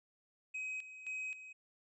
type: tone with tremolo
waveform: triangle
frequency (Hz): 2530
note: D#7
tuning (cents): +28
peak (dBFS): -37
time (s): 0.54-1.53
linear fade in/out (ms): 10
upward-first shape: square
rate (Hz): 1.9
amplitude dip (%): 70
effects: resampled to 22050 Hz